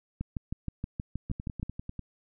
two click trains, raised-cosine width 5 ms, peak -24 / -20 dBFS, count 8 / 10, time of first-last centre 1.3-1.993 / 0.21-1.63 s, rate 10.1 / 6.34 Hz, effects none

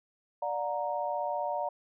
sine chord, D augmented, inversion none, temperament equal with one note detuned, 587.3 / 722.3 / 932.3 Hz, D5 / F#5 / A#5, 0 / -42 / 0 cents, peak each -34 dBFS, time 0.42-1.69 s, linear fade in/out 5 ms, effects none

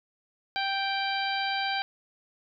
harmonic tone, 784 Hz, G5, in tune, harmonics 1 / 2 / 3 / 4 / 5 / 6, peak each -30 / -33 / -35 / -36 / -37 / -38 dBFS, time 0.56-1.82 s, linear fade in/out 0 ms, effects none

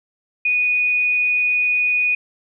sine tone, 2473 Hz, D#7, 11 cents flat, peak -15 dBFS, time 0.45-2.15 s, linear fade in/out 5 ms, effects none

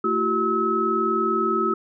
sine tone cluster, 222.3 / 342.3 / 382.4 / 1291 Hz, A3 / F4 / G4 / E6, +18 / -35 / -43 / -37 cents, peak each -28 / -26 / -25 / -22 dBFS, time 0.04-1.74 s, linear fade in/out 5 ms, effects none

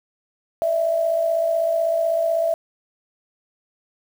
sine tone pair together, 607 / 663 Hz, D#5 / E5, -43 / +10 cents, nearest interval major second, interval 153 cents, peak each -26 / -18 dBFS, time 0.62-2.54 s, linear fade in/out 0 ms, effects 7-bit

